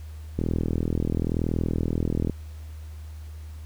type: click train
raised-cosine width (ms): 3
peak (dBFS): -12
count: 79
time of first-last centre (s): 0.39-2.297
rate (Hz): 40.9
effects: added 77 Hz sine -36 dBFS peak until 3.65 s + pink hiss -55 dBFS RMS until 3.65 s